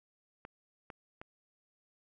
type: clicks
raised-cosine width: 0.5 ms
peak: -30 dBFS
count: 3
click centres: 0.451 / 0.902 / 1.215 s
effects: none